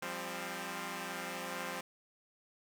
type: chord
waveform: 5% pulse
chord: F suspended second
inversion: none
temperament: equal with one note detuned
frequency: 174.61 / 199.19 / 261.6 Hz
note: F3 / G3 / C4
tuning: 0 / +28 / 0 cents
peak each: -32 dBFS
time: 0.02-1.81 s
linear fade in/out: 5 ms
effects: none